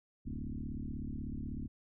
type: tone with frequency modulation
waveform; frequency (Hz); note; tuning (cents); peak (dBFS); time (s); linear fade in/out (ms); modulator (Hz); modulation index
sine; 101.1; G#2; -46; -37; 0.25-1.68; 20; 36.3; 4.9
effects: none